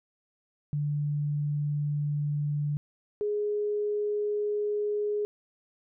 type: tone pair in turn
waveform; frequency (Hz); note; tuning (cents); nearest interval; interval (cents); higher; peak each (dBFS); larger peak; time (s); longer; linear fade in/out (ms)
sine; 146.83 / 416.5; D3 / G#4; 0 / +5; octave + tritone; 1805; second; -26; neither; 0.73-2.77 / 3.21-5.25; neither; 0
effects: none